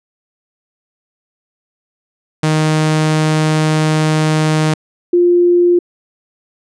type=tone pair in turn; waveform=sawtooth / sine; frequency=155.56 / 350.9 Hz; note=D#3 / F4; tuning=0 / +8 cents; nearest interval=octave + major second; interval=1408 cents; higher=second; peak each=-7 dBFS; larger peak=neither; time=2.43-4.74 / 5.13-5.79 s; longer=first; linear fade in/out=5 ms; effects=resampled to 22050 Hz